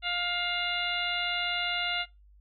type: harmonic tone with a mistuned harmonic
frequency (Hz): 705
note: F5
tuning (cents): +16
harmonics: 1 / 2 / 3 / 4 / 5 / 6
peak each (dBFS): -37 / -35 / -34 / -32 / -36 / -39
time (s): 0.02-2.06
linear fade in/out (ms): 50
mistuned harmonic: 6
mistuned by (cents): -100
effects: noise-tail reverb RT60 0.2 s tail -19 dB re dry + added 50 Hz sine -54 dBFS peak until 2.4 s